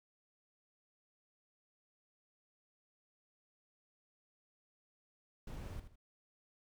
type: noise with echo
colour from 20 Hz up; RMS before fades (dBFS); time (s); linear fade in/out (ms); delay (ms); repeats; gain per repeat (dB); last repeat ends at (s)
brown; -45; 5.47-5.8; 5; 79; 2; -10; 5.958
effects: none